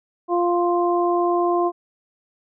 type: harmonic tone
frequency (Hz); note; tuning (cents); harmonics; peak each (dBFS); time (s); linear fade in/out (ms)
349.2; F4; 0; 1 / 2 / 3; -19 / -22 / -24; 0.28-1.72; 50
effects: none